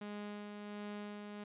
sawtooth tone with tremolo, 207 Hz, G#3, 5 cents flat, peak -38 dBFS, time 0.01-1.44 s, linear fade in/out 5 ms, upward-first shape sine, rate 1.4 Hz, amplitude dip 35%, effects resampled to 8000 Hz

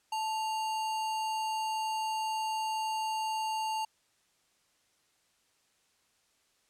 sine tone with sample-and-hold, 878 Hz, A5, 4 cents flat, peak -30 dBFS, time 0.12-3.85 s, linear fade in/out 5 ms, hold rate 3675 Hz, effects white hiss -71 dBFS RMS until 6.69 s + low-pass 9000 Hz 12 dB/octave

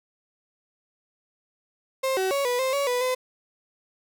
35% pulse tone with pitch steps, 529 / 378.2 / 558 / 490.9 / 524 / 562 / 493.4 / 509 Hz, C5 / F#4 / C#5 / B4 / C5 / C#5 / B4 / C5, +19 / +38 / +11 / -10 / +2 / +24 / -2 / -48 cents, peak -21 dBFS, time 2.03-3.15 s, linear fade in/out 10 ms, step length 140 ms, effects none

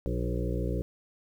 harmonic tone with a mistuned harmonic, 60.1 Hz, B1, 46 cents flat, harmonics 1 / 2 / 3 / 5 / 6 / 7 / 8 / 9, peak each -31 / -34 / -36 / -38 / -39 / -39 / -40 / -41 dBFS, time 0.06-0.82 s, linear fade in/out 0 ms, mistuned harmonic 8, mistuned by +23 cents, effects 10-bit

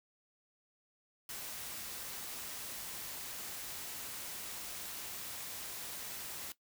white noise, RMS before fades -44 dBFS, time 1.29-6.52 s, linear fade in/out 2 ms, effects noise-tail reverb RT60 0.1 s tail -17 dB re dry

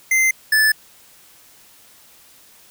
square tone pair in turn, 2076 / 1742 Hz, C7 / A6, -14 / -18 cents, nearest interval minor third, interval 304 cents, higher first, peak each -14 / -13 dBFS, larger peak second, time 0.11-0.31 / 0.52-0.72 s, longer neither, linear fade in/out 5 ms, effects white hiss -49 dBFS RMS until 2.7 s

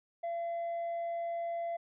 sine tone with tanh clipping, 680 Hz, F5, 46 cents flat, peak -34 dBFS, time 0.23-1.77 s, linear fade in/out 10 ms, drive 2 dB, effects none

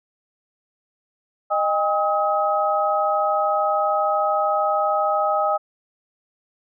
sine tone cluster, 618 / 805 / 1271 Hz, D#5 / G5 / D#6, -12 / +46 / +36 cents, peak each -22 dBFS, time 1.5-5.58 s, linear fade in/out 20 ms, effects none

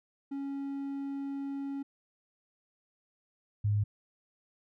triangle / sine tone pair in turn, 277.2 / 103.83 Hz, C#4 / G#2, 0 / 0 cents, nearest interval octave + perfect fourth, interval 1700 cents, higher first, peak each -32 / -25 dBFS, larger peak second, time 0.31-1.83 / 3.64-3.84 s, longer first, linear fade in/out 10 ms, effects none

